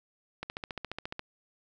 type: click train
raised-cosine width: 0.3 ms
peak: -20 dBFS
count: 12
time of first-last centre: 0.43-1.194 s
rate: 14.4 Hz
effects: none